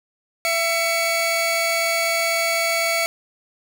sawtooth tone pair together, 669 / 2244 Hz, E5 / C#7, +25 / +21 cents, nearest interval octave + major sixth, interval 2096 cents, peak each -18 dBFS, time 0.45-3.06 s, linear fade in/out 0 ms, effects none

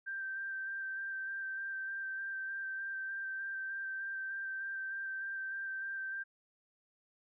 sine tone with vibrato, 1569 Hz, G6, 1 cent sharp, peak -37 dBFS, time 0.06-6.24 s, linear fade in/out 20 ms, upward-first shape square, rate 3.3 Hz, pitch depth 13 cents each way, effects none

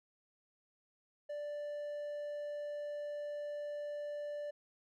triangle tone, 587.3 Hz, D5, in tune, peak -37 dBFS, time 1.29-4.51 s, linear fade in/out 10 ms, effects none

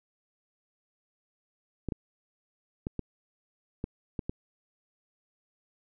clicks, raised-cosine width 3 ms, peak -19 dBFS, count 7, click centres 1.887 / 1.922 / 2.869 / 2.993 / 3.841 / 4.192 / 4.295 s, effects none

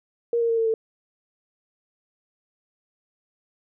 sine tone with pitch steps, 470 / 463.8 / 457.7 / 451.6 / 445.7 Hz, A#4 / A#4 / A#4 / A4 / A4, +14 / -9 / -32 / +45 / +22 cents, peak -19 dBFS, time 0.33-0.74 s, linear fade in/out 2 ms, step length 82 ms, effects none

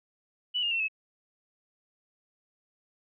sine tone with pitch steps, 2960 / 2830 / 2705 / 2586 Hz, F#7 / F7 / E7 / E7, 0 / +22 / +44 / -34 cents, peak -26 dBFS, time 0.54-0.884 s, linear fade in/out 20 ms, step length 86 ms, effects none

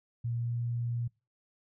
sine tone with pitch glide, 118 to 118.89 Hz, A#2 to A#2, +22 to +35 cents, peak -30 dBFS, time 0.24-1.08 s, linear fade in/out 10 ms, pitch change +13 cents, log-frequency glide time 0.36-0.52 s, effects noise-tail reverb RT60 0.3 s tail -25 dB re dry

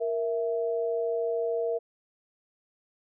sine tone pair together, 466.7 / 660 Hz, A#4 / E5, +2 / +2 cents, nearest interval tritone, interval 600 cents, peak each -27 / -31 dBFS, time 0-1.79 s, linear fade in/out 20 ms, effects none

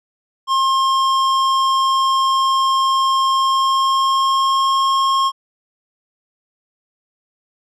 square tone with pitch glide, 1067 to 1076.3 Hz, C6 to C6, +34 to +49 cents, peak -14 dBFS, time 0.47-5.32 s, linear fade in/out 50 ms, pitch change +15 cents, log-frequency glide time 3.35-4.86 s, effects low-pass 6000 Hz 12 dB/octave

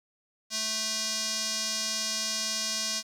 square tone with band-pass filter, 219.1 Hz, A3, 7 cents flat, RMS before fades -31 dBFS, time 0.5-3.03 s, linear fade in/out 50 ms, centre 5500 Hz, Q 2.6, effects 9-bit

